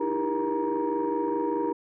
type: tone cluster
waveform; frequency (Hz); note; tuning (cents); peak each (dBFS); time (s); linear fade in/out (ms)
sine; 304.9 / 329.8 / 398.5 / 475 / 943; D#4 / E4 / G4 / A#4 / A#5; -35 / +1 / +28 / +33 / +20; -30; 0-1.73; 10
effects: tanh soft clip ceiling -18 dBFS